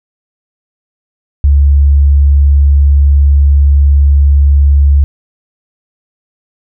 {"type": "tone", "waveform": "sine", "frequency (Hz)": 70.7, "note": "C#2", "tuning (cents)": 35, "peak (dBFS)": -3, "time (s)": [1.44, 5.04], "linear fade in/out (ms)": 0, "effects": []}